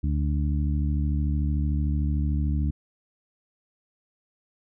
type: harmonic tone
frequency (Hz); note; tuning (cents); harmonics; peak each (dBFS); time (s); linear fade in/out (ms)
73.4; D2; 0; 1 / 2 / 3 / 4; -23 / -29 / -33 / -35; 0.03-2.71; 10
effects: none